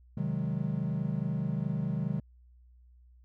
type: chord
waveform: triangle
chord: Ab dominant seventh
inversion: first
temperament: equal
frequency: 130.81 / 155.56 / 185 / 207.7 Hz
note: C3 / Eb3 / Gb3 / Ab3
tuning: 0 / 0 / 0 / 0 cents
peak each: -33 / -31 / -33 / -35 dBFS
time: 0.17-2.2 s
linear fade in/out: 5 ms
effects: added 61 Hz sine -55 dBFS peak until 3.24 s